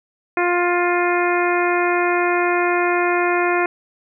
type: harmonic tone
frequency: 352 Hz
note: F4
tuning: 14 cents sharp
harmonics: 1 / 2 / 3 / 4 / 5 / 6 / 7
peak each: -19 / -22 / -24 / -25 / -26 / -27 / -27 dBFS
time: 0.37-3.66 s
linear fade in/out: 2 ms
effects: none